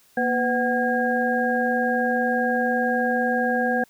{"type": "tone cluster", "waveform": "sine", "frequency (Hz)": [238, 502, 747, 1629], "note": ["A#3", "B4", "F#5", "G#6"], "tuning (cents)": [36, 28, 16, -34], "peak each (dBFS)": -25, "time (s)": [0.17, 3.84], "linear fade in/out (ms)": 5, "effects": ["white hiss -58 dBFS RMS until 3.89 s"]}